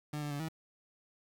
30% pulse tone with pitch steps, 149.3 / 147 / 143.5 / 160 Hz, D3 / D3 / D3 / D#3, +29 / +2 / -40 / +49 cents, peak -33 dBFS, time 0.13-0.486 s, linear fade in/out 5 ms, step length 89 ms, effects 10-bit

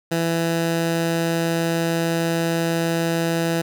15% pulse tone, 166.4 Hz, E3, 17 cents sharp, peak -13 dBFS, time 0.11-3.62 s, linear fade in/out 10 ms, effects none

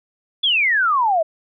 sine exponential sweep, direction down, 3500 to 619 Hz, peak -14 dBFS, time 0.43-1.23 s, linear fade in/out 10 ms, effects none

